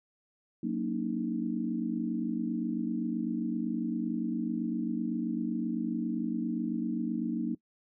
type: chord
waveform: sine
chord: D# minor seventh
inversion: first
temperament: equal with one note detuned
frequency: 185 / 233.1 / 283.5 / 311.1 Hz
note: F#3 / A#3 / C#4 / D#4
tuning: 0 / 0 / +39 / 0 cents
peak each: -36 / -32 / -38 / -35 dBFS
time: 0.63-7.55 s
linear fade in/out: 5 ms
effects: noise-tail reverb RT60 0.1 s tail -21 dB re dry